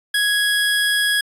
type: tone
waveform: 25% pulse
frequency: 1664 Hz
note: G#6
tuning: 3 cents sharp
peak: -12 dBFS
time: 0.14-1.21 s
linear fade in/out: 5 ms
effects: resampled to 32000 Hz